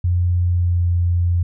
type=tone with pitch glide; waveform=sine; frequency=88.4 to 87.23 Hz; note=F2 to F2; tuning=+22 to -2 cents; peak=-14 dBFS; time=0.04-1.43 s; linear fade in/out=5 ms; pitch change=-24 cents; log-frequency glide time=0.44-0.87 s; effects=none